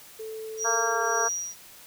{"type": "tone with pitch glide", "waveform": "sine", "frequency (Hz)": [440, 422.6], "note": ["A4", "G#4"], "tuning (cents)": [0, 30], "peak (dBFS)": -34, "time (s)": [0.19, 1.26], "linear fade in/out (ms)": 10, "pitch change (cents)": -70, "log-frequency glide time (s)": [0.86, 1]}
{"type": "tone with tremolo", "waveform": "sine", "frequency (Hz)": 5760, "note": "F#8", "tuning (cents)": -47, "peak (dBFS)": -25, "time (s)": [0.57, 1.56], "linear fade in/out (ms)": 50, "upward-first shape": "triangle", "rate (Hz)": 1.8, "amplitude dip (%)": 80}
{"type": "harmonic tone", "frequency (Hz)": 229.8, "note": "A#3", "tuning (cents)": -25, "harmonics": [2, 3, 4, 5, 6, 7], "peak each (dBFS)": [-31, -31, -31, -31, -31, -31], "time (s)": [0.64, 1.29], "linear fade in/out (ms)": 20}
{"effects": ["white hiss -49 dBFS RMS until 1.86 s"]}